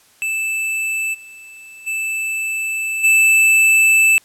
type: tone with level steps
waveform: square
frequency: 2637 Hz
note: E7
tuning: in tune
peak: -19 / -37 / -20 / -10 dBFS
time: 0.22-4.18 s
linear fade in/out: 0 ms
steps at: 1.13 / 1.86 / 3.03 s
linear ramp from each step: 20 ms
effects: white hiss -52 dBFS RMS until 4.24 s + low-pass 12000 Hz 12 dB/octave